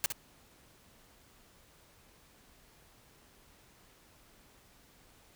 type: noise with echo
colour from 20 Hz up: white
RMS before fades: -29 dBFS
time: 0.04-0.06 s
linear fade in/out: 0 ms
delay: 62 ms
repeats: 1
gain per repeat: -7 dB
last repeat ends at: 0.122 s
effects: pink hiss -62 dBFS RMS until 5.35 s